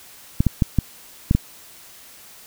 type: clicks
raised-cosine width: 5 ms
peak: -3 dBFS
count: 6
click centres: 0.405 / 0.467 / 0.622 / 0.787 / 1.311 / 1.35 s
effects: white hiss -45 dBFS RMS until 2.46 s